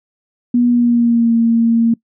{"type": "tone with pitch glide", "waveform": "sine", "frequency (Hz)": [242.2, 230.3], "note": ["B3", "A#3"], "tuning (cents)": [-34, -21], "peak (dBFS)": -9, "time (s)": [0.54, 1.94], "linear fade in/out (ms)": 5, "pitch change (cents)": -87, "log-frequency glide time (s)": [0.69, 1.34], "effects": ["noise-tail reverb RT60 0.1 s tail -23 dB re dry"]}